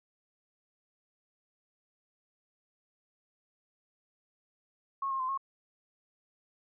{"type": "tone with pitch steps", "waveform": "sine", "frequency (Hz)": [1092, 1070, 1032, 1085], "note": ["C#6", "C6", "C6", "C#6"], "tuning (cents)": [-26, 38, -24, -37], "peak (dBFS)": -30, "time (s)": [5.02, 5.376], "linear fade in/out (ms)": 5, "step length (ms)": 89, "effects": []}